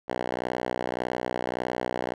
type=tone with band-pass filter; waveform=5% pulse; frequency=61.74 Hz; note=B1; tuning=in tune; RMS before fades=-30 dBFS; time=0.08-2.14 s; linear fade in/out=10 ms; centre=770 Hz; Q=0.65; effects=none